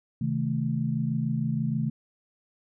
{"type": "chord", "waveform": "sine", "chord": "A diminished", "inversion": "first", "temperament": "just", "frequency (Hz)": [132, 158.4, 220], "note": ["C3", "Eb3", "A3"], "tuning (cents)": [16, 31, 0], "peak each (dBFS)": -29, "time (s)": [0.21, 1.9], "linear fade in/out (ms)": 5, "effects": []}